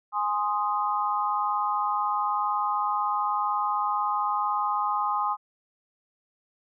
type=chord; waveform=sine; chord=Ab major; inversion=none; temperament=equal; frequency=830.6 / 1046.5 / 1244.5 Hz; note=Ab5 / C6 / Eb6; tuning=0 / 0 / 0 cents; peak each=-28 dBFS; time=0.12-5.37 s; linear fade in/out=50 ms; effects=none